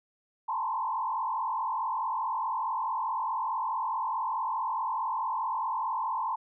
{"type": "tone with frequency modulation", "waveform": "sine", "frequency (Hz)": 963, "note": "B5", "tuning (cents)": -44, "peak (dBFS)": -28, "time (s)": [0.48, 6.36], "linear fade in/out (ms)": 10, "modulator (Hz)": 44.7, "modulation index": 2.2, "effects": []}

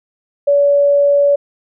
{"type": "tone", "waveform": "sine", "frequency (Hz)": 570, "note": "C#5", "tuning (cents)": 48, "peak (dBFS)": -8, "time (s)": [0.47, 1.36], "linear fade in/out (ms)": 10, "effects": []}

